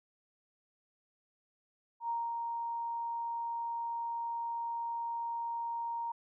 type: tone with ADSR envelope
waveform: sine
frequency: 932.3 Hz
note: A#5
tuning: in tune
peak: -31 dBFS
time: 2-6.12 s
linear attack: 92 ms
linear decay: 220 ms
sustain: -3 dB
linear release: 6 ms
effects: none